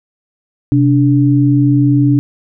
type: tone pair together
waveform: sine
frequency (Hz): 129.09 / 289.8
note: C3 / D4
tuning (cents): -23 / -23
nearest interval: octave + major second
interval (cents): 1400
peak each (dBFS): -10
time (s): 0.72-2.19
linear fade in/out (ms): 0
effects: none